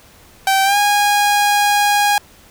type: tone with pitch glide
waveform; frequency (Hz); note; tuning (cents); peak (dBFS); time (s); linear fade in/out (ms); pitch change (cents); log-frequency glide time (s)
sawtooth; 775 to 821.1; G5 to G#5; -20 to -20; -8; 0.47-2.18; 2; +100; 0.64-0.77
effects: pink hiss -46 dBFS RMS until 2.5 s